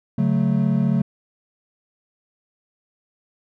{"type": "chord", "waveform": "triangle", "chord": "F# minor", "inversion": "second", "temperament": "equal with one note detuned", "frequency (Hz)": [141.75, 185, 220], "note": ["C#3", "F#3", "A3"], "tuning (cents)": [39, 0, 0], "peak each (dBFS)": -19, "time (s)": [0.18, 1.02], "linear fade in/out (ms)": 5, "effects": []}